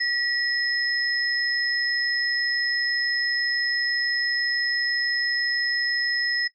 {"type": "tone pair together", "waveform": "sine", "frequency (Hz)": [1926, 5142], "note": ["B6", "E8"], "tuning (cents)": [-44, -44], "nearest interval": "octave + perfect fourth", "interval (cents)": 1700, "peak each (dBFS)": [-24, -26], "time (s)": [0, 6.48], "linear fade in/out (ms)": 10, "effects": ["noise-tail reverb RT60 0.1 s tail -19 dB re dry"]}